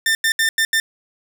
sawtooth tone bursts at uneven times, 1796 Hz, A6, 35 cents sharp, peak -11 dBFS, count 5, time 0.06-0.15 / 0.24-0.32 / 0.39-0.49 / 0.58-0.65 / 0.73-0.8 s, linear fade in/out 2 ms, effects none

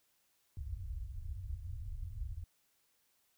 white low-pass noise, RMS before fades -42 dBFS, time 0.57-2.44 s, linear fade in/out 2 ms, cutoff 100 Hz, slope 48 dB/octave, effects white hiss -75 dBFS RMS until 3.37 s

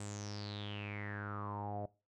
sawtooth tone with low-pass filter sweep, 102.9 Hz, G#2, 16 cents flat, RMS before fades -43 dBFS, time 0-1.86 s, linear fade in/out 5 ms, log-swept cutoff 8200 to 630 Hz, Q 9.1, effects noise-tail reverb RT60 0.3 s tail -21 dB re dry

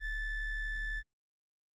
triangle ring-modulated tone, 891 Hz, A5, 22 cents sharp, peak -29 dBFS, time 0-1.03 s, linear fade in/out 50 ms, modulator 855 Hz, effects Opus 24 kbps

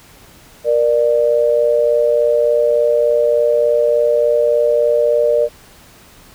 sine tone pair together, 470.9 / 594.3 Hz, A#4 / D5, +18 / +20 cents, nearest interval major third, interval 402 cents, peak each -14 / -13 dBFS, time 0.64-5.49 s, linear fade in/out 50 ms, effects pink hiss -44 dBFS RMS until 6.34 s

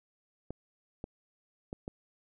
clicks, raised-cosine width 2 ms, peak -25 dBFS, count 4, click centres 0.506 / 1.041 / 1.729 / 1.879 s, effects none

